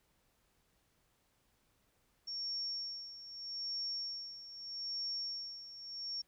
sine tone with tremolo, 5500 Hz, F8, 27 cents flat, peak -36 dBFS, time 2.27-6.22 s, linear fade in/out 10 ms, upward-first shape sine, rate 0.8 Hz, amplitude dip 75%, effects pink hiss -75 dBFS RMS until 6.27 s

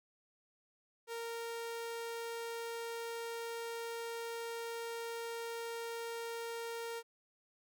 sawtooth tone, 463.2 Hz, A#4, 11 cents flat, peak -36 dBFS, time 1.07-7.03 s, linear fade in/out 50 ms, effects none

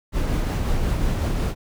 brown noise with tremolo, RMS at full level -21 dBFS, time 0.12-1.55 s, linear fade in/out 50 ms, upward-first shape sine, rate 5.5 Hz, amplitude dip 25%, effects none

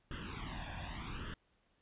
pink noise with flanger, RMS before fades -43 dBFS, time 0.11-1.34 s, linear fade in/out 2 ms, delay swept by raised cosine 0.64 to 1.19 ms, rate 0.82 Hz, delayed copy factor +0.9, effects pink hiss -75 dBFS RMS until 1.81 s + resampled to 8000 Hz

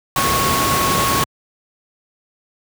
sine tone in noise, 1100 Hz, C#6, 14 cents flat, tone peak -18 dBFS, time 0.16-1.24 s, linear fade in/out 2 ms, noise pink, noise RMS -18 dBFS, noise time 0.16-1.24 s, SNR -3 dB, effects high-pass 80 Hz 12 dB/octave

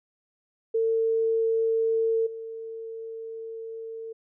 sine tone with level steps, 450.7 Hz, A4, 42 cents sharp, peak -21 / -34 dBFS, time 0.74-4.13 s, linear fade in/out 10 ms, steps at 2.26 s, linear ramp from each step 10 ms, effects none

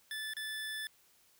25% pulse tone with dropouts, 1745 Hz, A6, 15 cents flat, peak -34 dBFS, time 0.11-0.87 s, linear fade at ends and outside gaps 1 ms, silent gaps 0.336-0.367 s, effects white hiss -67 dBFS RMS until 1.39 s

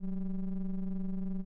triangle ring-modulated tone, 99.4 Hz, G2, 25 cents sharp, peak -26 dBFS, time 0-1.45 s, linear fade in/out 50 ms, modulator 88 Hz, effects none

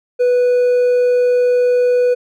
triangle tone with hard clipping, 493.1 Hz, B4, 3 cents flat, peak -11 dBFS, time 0.19-2.15 s, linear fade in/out 20 ms, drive 5 dB, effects none

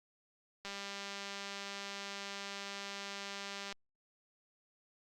click train, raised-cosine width 0.2 ms, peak -26 dBFS, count 613, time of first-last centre 0.65-3.725 s, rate 199 Hz, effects Opus 48 kbps

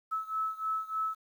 sine beating tone pair, 1300 / 1303.3 Hz, E6 / E6, -24 / -20 cents, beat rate 3.3 Hz, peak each -33 / -35 dBFS, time 0.11-1.15 s, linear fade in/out 20 ms, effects 10-bit

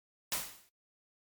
white noise with exponential decay, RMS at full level -30 dBFS, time 0.32-0.69 s, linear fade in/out 1 ms, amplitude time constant 80 ms, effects noise-tail reverb RT60 0.1 s tail -18 dB re dry + MP3 96 kbps

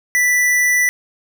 square tone, 1975.5 Hz, B6, in tune, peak -13 dBFS, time 0.15-0.89 s, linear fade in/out 0 ms, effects none

